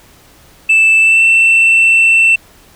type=tone with pitch glide; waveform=sine; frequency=2641 to 2681 Hz; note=E7 to E7; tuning=+3 to +29 cents; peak=-3 dBFS; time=0.69-2.36 s; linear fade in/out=10 ms; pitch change=+26 cents; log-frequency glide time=1-1.24 s; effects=tanh soft clip ceiling -4 dBFS + pink hiss -44 dBFS RMS until 2.75 s